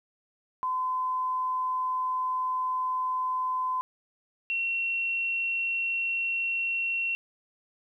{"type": "tone pair in turn", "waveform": "sine", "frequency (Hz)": [1021, 2726], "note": ["C6", "F7"], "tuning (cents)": [-43, -43], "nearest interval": "octave + perfect fourth", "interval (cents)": 1700, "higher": "second", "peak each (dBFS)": [-26, -26], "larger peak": "neither", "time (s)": [[0.63, 3.81], [4.5, 7.15]], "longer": "first", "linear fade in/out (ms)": 0, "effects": ["11-bit"]}